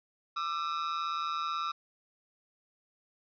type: ring-modulated tone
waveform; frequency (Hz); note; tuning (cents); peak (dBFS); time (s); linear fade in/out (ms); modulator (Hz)
45% pulse; 1263; D#6; +26; -28; 0.36-1.72; 10; 79.2
effects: resampled to 11025 Hz + 10-bit